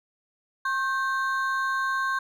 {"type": "ring-modulated tone", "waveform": "triangle", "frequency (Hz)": 1318.5, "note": "E6", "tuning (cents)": 0, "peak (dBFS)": -19, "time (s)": [0.65, 2.19], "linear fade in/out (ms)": 5, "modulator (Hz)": 242, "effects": []}